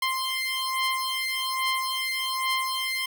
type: beating tone pair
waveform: 15% pulse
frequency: 1046.5 / 1047.7 Hz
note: C6 / C6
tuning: 0 / +2 cents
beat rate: 1.2 Hz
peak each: -22 dBFS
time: 0.02-3.06 s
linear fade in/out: 5 ms
effects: none